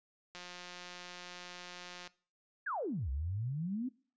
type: click train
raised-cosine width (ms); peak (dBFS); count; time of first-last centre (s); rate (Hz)
0.2; -30; 308; 0.35-2.075; 178
type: exponential two-way sweep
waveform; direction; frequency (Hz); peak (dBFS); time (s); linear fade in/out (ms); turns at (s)
sine; down then up; 1760 to 63.2 to 268.5; -34; 2.66-3.89; 10; 3.1
effects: noise-tail reverb RT60 0.4 s tail -20 dB re dry + resampled to 16000 Hz